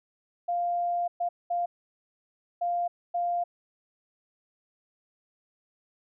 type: tone bursts at uneven times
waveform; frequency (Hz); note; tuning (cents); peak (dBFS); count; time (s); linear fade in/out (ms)
sine; 698.5; F5; 0; -25; 5; 0.48-1.08 / 1.2-1.29 / 1.5-1.66 / 2.61-2.88 / 3.14-3.44; 10
effects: none